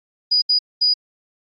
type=tone bursts at uneven times; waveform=sine; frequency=4919 Hz; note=D#8; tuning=21 cents flat; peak=-13 dBFS; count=3; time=0.31-0.42 / 0.49-0.59 / 0.81-0.94 s; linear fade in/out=10 ms; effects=AAC 32 kbps